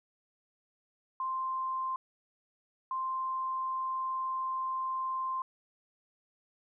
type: tone bursts at uneven times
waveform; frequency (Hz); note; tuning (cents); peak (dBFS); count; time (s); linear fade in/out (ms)
sine; 1046.5; C6; 0; -31; 2; 1.2-1.96 / 2.91-5.42; 2
effects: none